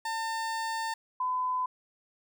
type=tone pair in turn; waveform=30% pulse / sine; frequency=900 / 1010.2 Hz; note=A5 / B5; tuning=+39 / +39 cents; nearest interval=major second; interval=200 cents; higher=second; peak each=-28 / -27 dBFS; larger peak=second; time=0.05-0.94 / 1.2-1.66 s; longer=first; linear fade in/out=5 ms; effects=none